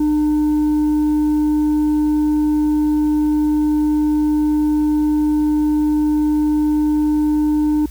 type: tone with tanh clipping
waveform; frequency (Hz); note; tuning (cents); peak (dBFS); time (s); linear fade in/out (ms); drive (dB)
sine; 301.7; D4; +47; -14; 0-7.86; 5; 3
effects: added 60 Hz sine -30 dBFS peak until 7.9 s + white hiss -46 dBFS RMS until 7.9 s